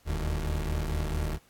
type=tone pair together; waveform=30% pulse; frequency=40.1 / 75.7 Hz; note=E1 / D#2; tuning=-47 / -47 cents; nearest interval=major seventh; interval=1100 cents; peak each=-28 dBFS; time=0.05-1.39 s; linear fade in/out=50 ms; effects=pink hiss -63 dBFS RMS until 1.49 s + AAC 64 kbps